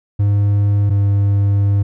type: tone pair in turn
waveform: triangle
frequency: 101.7 / 100.42 Hz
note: G#2 / G2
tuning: -36 / +42 cents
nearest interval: unison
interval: 22 cents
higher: first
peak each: -9 dBFS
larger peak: neither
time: 0.19-0.9 / 0.9-1.83 s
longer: second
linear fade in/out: 10 ms
effects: none